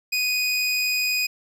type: tone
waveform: 25% pulse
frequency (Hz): 2488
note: D#7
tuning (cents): -1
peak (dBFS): -17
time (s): 0.12-1.27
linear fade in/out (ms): 10
effects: none